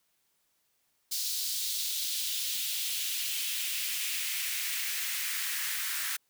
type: noise with high-pass filter sweep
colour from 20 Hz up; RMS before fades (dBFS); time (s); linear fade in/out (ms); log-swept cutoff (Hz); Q
white; -33; 1.11-6.17; 10; 4400 to 1600; 2.1
effects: white hiss -74 dBFS RMS until 6.29 s